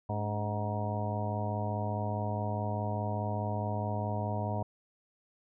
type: harmonic tone with a mistuned harmonic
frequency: 104.8 Hz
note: G#2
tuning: 16 cents sharp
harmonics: 1 / 2 / 3 / 4 / 5 / 6 / 7 / 8 / 9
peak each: -33 / -39 / -45 / -45 / -44 / -39 / -40 / -50 / -40 dBFS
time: 0.09-4.63 s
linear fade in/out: 5 ms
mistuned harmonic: 3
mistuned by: -110 cents
effects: none